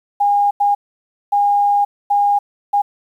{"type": "tone bursts at uneven times", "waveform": "sine", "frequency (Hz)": 814, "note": "G#5", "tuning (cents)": -35, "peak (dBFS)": -11, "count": 5, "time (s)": [[0.2, 0.51], [0.6, 0.75], [1.32, 1.85], [2.1, 2.39], [2.73, 2.82]], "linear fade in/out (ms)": 10, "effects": ["8-bit"]}